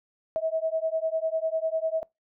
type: beating tone pair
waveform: sine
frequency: 639 / 649 Hz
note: D#5 / E5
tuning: +46 / -27 cents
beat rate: 10 Hz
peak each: -28 dBFS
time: 0.36-2.03 s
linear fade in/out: 0 ms
effects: noise-tail reverb RT60 0.2 s tail -24 dB re dry